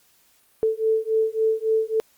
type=beating tone pair; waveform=sine; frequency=440 / 443.6 Hz; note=A4 / A4; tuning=0 / +14 cents; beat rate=3.6 Hz; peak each=-22 dBFS; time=0.63-2 s; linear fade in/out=0 ms; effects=white hiss -60 dBFS RMS until 2.17 s + Opus 48 kbps